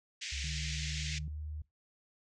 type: band-pass noise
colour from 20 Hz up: pink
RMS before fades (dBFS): -41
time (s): 0.21-1.19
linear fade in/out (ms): 10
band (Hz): 1900 to 7100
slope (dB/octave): 48
type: tone with pitch glide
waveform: sine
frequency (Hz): 69 to 76.12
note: C#2 to D#2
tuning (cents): -7 to -37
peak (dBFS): -38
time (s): 0.32-1.62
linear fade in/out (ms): 5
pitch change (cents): +170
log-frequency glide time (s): 0.68-1.4
type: tone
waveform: sine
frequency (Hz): 151.1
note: D3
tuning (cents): +50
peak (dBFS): -40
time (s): 0.44-1.28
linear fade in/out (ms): 2
effects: noise-tail reverb RT60 0.2 s tail -22 dB re dry